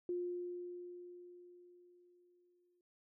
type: tone with exponential decay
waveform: sine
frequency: 354.1 Hz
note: F4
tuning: 24 cents sharp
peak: -35 dBFS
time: 0.09-2.81 s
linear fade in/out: 2 ms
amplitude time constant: 590 ms
effects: none